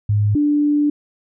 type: tone pair in turn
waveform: sine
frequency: 104.1 / 293.9 Hz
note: G#2 / D4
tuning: +5 / +1 cents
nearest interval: octave + tritone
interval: 1796 cents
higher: second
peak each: -13 dBFS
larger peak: neither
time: 0.09-0.35 / 0.35-0.9 s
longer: second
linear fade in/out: 5 ms
effects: none